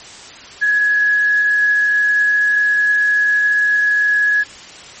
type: tone with frequency modulation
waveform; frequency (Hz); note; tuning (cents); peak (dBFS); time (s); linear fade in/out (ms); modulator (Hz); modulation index
sine; 1680; G#6; +19; -11; 0.61-4.44; 20; 80.3; 0.23
effects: white hiss -36 dBFS RMS until 5 s + MP3 32 kbps